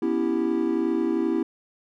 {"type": "chord", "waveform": "triangle", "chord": "C# half-diminished seventh", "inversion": "third", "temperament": "equal with one note detuned", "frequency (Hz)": [246.9, 279.1, 329.6, 392], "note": ["B3", "C#4", "E4", "G4"], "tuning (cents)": [0, 12, 0, 0], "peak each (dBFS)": [-26, -28, -22, -27], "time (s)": [0.02, 1.43], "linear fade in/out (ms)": 5, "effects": []}